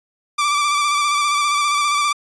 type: tone with vibrato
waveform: sawtooth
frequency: 1170 Hz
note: D6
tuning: 7 cents flat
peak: -12 dBFS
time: 0.38-2.13 s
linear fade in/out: 10 ms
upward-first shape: square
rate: 15 Hz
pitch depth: 26 cents each way
effects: resampled to 22050 Hz